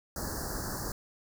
pink band-stop noise, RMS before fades -36 dBFS, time 0.16-0.92 s, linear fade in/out 2 ms, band 1800 to 4400 Hz, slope 96 dB/octave, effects none

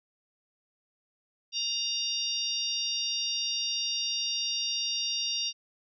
harmonic tone with a mistuned harmonic, 937 Hz, A#5, 9 cents sharp, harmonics 3 / 4 / 5 / 6, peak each -34 / -34 / -34 / -34 dBFS, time 1.52-5.53 s, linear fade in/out 50 ms, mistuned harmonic 4, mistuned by -36 cents, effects none

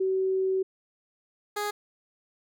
sine / 15% pulse tone pair in turn, 379.4 / 414.7 Hz, F#4 / G#4, +43 / -3 cents, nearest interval major second, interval 154 cents, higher second, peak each -23 / -22 dBFS, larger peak second, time 0-0.63 / 1.56-1.71 s, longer first, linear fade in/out 10 ms, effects none

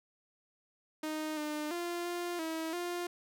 sawtooth tone with pitch steps, 309.9 / 301.5 / 346.8 / 349.5 / 322.4 / 350.9 Hz, D#4 / D4 / F4 / F4 / E4 / F4, -7 / +46 / -12 / +1 / -38 / +8 cents, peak -31 dBFS, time 1.03-3.07 s, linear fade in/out 5 ms, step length 340 ms, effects none

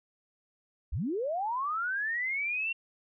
sine linear sweep, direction up, 42.7 to 2750 Hz, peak -29 dBFS, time 0.92-2.73 s, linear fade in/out 10 ms, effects none

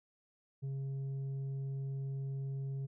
sine tone with tanh clipping, 136.2 Hz, C#3, 30 cents flat, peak -37 dBFS, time 0.62-2.87 s, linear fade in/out 20 ms, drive 4 dB, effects none

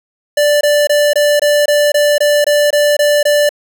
square tone bursts, 587.3 Hz, D5, in tune, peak -9 dBFS, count 12, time 0.37-3.492 s, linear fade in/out 5 ms, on 240 ms, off 22 ms, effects none

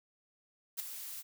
blue noise with ADSR envelope, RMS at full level -34 dBFS, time 0.77-1.23 s, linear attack 27 ms, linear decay 8 ms, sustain -10 dB, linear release 31 ms, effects none

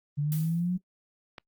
sine exponential sweep, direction up, 143.1 to 185 Hz, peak -25 dBFS, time 0.17-0.78 s, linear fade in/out 20 ms
blue noise with exponential decay, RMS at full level -36 dBFS, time 0.32-0.78 s, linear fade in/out 1 ms, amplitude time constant 98 ms
click, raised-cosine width 0.3 ms, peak -25 dBFS, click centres 1.382 s
effects noise-tail reverb RT60 0.1 s tail -25 dB re dry + Opus 24 kbps

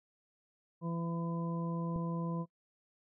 harmonic tone, 168 Hz, E3, 33 cents sharp, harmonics 1 / 2 / 3 / 4 / 6, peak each -34 / -45 / -45 / -52 / -45 dBFS, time 0.81-2.46 s, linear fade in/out 50 ms
click, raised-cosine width 3 ms, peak -28 dBFS, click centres 1.961 s
effects noise-tail reverb RT60 0.1 s tail -23 dB re dry

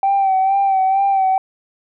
sine tone with vibrato, 775 Hz, G5, 20 cents flat, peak -11 dBFS, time 0.03-1.38 s, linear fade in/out 2 ms, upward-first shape sine, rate 2.2 Hz, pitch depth 40 cents each way, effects tanh soft clip ceiling -9 dBFS

